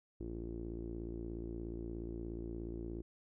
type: tone with low-pass filter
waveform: sawtooth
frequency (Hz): 56.9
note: A#1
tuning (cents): -41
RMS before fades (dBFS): -43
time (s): 0.2-3.02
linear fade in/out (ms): 5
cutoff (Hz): 350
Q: 6.1
effects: none